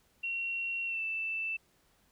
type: tone with pitch glide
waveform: sine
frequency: 2735 to 2653 Hz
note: F7 to E7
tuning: -37 to +10 cents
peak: -32 dBFS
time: 0.23-1.57 s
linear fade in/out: 10 ms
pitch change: -53 cents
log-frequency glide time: 0.86-1.02 s
effects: pink hiss -69 dBFS RMS until 2.11 s